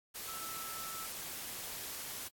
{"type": "tone in noise", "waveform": "sine", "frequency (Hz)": 1318.5, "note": "E6", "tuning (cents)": 0, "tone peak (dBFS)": -45, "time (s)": [0.27, 1.07], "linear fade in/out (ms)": 20, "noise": "white", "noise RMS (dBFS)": -43, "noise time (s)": [0.14, 2.29], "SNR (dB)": -5, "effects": ["AAC 64 kbps"]}